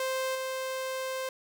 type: tone with level steps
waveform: sawtooth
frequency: 523 Hz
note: C5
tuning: 1 cent flat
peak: -25 / -28 dBFS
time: 0-1.29 s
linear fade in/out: 2 ms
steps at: 0.35 s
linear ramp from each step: 2 ms
effects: none